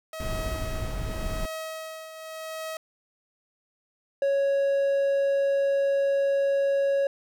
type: tone with tremolo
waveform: sawtooth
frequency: 638 Hz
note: D#5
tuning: 43 cents sharp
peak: -28 dBFS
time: 0.13-2.77 s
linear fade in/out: 2 ms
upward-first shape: triangle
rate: 0.88 Hz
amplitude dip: 65%
type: noise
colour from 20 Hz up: brown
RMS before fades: -31 dBFS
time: 0.2-1.46 s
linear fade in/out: 2 ms
type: tone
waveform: triangle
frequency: 554.4 Hz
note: C#5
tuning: in tune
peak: -19 dBFS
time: 4.22-7.07 s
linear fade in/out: 2 ms
effects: none